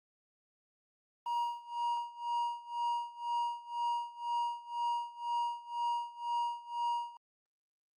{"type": "tone with tremolo", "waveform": "triangle", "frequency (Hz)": 949, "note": "A#5", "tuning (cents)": 31, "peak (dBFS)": -28, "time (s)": [1.26, 7.17], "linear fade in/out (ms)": 2, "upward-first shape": "sine", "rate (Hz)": 2, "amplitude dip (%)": 90, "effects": ["Opus 24 kbps"]}